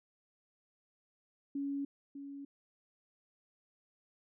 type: tone with echo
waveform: sine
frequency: 280 Hz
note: C#4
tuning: 18 cents sharp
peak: -34 dBFS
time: 1.55-1.85 s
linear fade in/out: 5 ms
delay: 600 ms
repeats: 1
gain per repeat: -9 dB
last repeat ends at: 2.45 s
effects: none